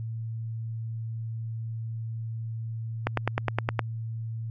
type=click train; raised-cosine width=0.5 ms; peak=-9 dBFS; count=8; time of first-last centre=3.07-3.792 s; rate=9.69 Hz; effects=added 113 Hz sine -31 dBFS peak until 4.5 s + AAC 64 kbps